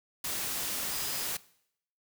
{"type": "tone in noise", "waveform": "sine", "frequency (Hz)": 4978, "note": "D#8", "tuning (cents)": 0, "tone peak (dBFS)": -42, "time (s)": [0.92, 1.26], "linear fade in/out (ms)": 5, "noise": "white", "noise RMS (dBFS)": -34, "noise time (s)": [0.24, 1.37], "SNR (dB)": -11, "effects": ["noise-tail reverb RT60 0.7 s tail -20 dB re dry"]}